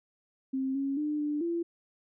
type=tone with pitch steps; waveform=sine; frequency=265.3 / 274.8 / 299.8 / 296.1 / 339.5 Hz; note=C4 / C#4 / D4 / D4 / F4; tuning=+24 / -15 / +36 / +14 / -49 cents; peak=-28 dBFS; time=0.53-1.63 s; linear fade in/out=10 ms; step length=220 ms; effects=none